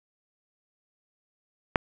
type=click; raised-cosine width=0.5 ms; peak=-5 dBFS; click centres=1.758 s; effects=none